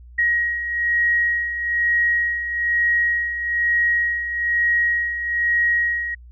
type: beating tone pair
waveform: sine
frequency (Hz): 1892 / 1893.1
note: A#6 / A#6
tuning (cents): +25 / +26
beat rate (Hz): 1.1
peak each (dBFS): -25 / -18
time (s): 0.18-6.15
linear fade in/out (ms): 10
effects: added 60 Hz sine -40 dBFS peak until 6.31 s

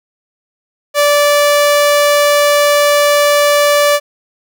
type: tone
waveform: sawtooth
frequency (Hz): 582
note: D5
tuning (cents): -16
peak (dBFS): -4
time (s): 0.94-4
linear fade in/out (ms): 50
effects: none

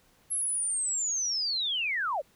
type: linear sweep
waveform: sine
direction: down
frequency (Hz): 11175 to 482.3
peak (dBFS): -27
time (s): 0.3-2.22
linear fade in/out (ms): 20
effects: pink hiss -64 dBFS RMS until 2.35 s

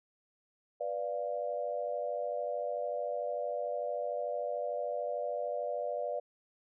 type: chord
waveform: sine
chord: B diminished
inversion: none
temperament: equal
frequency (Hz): 493.9 / 587.3 / 698.5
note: B4 / D5 / F5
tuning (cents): 0 / 0 / 0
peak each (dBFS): -38 / -35 / -39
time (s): 0.8-6.2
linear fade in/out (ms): 10
effects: none

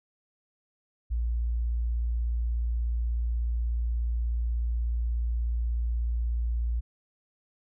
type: tone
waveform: sine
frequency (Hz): 58.27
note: A#1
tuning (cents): 0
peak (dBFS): -25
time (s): 1.1-6.81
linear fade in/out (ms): 20
effects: none

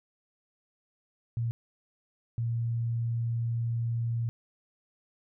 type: tone bursts at uneven times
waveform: sine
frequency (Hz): 116.54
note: A#2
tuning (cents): 0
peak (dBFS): -27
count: 2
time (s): 1.37-1.51 / 2.38-4.29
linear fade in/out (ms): 0
effects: none

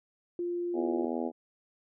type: tone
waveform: sine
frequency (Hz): 349.2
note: F4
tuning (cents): 0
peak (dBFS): -30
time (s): 0.39-1.05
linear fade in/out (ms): 2
type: harmonic tone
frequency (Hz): 82.41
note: E2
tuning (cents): 0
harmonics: 3 / 4 / 5 / 6 / 7 / 8 / 9 / 10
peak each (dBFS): -34 / -36 / -38 / -40 / -41 / -42 / -43 / -44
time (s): 0.73-1.32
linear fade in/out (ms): 50
effects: none

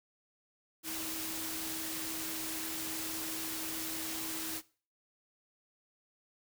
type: tone in noise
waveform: sine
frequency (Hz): 320.5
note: E4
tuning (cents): -49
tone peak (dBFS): -44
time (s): 0.83-4.62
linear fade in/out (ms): 50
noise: white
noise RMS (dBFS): -39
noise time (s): 0.83-4.62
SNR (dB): -8
effects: noise-tail reverb RT60 0.4 s tail -20 dB re dry

